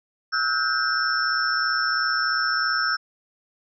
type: tone cluster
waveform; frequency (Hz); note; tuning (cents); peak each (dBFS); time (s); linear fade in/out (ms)
sine; 1301 / 1456 / 1579 / 5370; E6 / F#6 / G6 / E8; -23 / -28 / +12 / +31; -26; 0.32-2.97; 20
effects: none